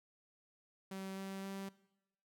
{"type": "tone with pitch steps", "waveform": "sawtooth", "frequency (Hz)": [192, 193.45, 194.91], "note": ["G3", "G3", "G3"], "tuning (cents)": [-36, -23, -10], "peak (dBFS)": -39, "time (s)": [0.91, 1.69], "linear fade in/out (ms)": 5, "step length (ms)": 260, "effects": ["noise-tail reverb RT60 0.9 s tail -20 dB re dry"]}